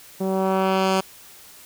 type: tone with low-pass filter sweep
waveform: 10% pulse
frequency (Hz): 190.2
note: F#3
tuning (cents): +48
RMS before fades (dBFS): -21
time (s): 0.2-1.01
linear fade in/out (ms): 10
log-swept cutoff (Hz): 390 to 10000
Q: 0.71
effects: white hiss -46 dBFS RMS until 1.65 s